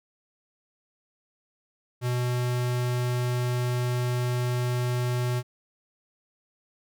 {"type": "tone", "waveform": "square", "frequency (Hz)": 123.47, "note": "B2", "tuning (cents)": 0, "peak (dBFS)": -25, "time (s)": [2.01, 5.43], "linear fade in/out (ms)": 50, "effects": []}